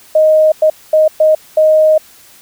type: tone bursts at uneven times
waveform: sine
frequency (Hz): 623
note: D#5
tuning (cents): +2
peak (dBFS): -5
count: 5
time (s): 0.15-0.52 / 0.62-0.7 / 0.93-1.08 / 1.2-1.35 / 1.57-1.98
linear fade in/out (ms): 5
effects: white hiss -42 dBFS RMS until 2.41 s